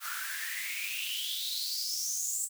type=noise with high-pass filter sweep; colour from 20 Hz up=white; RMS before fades=-35 dBFS; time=0-2.49 s; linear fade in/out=50 ms; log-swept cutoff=1300 to 8000 Hz; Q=9.1; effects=none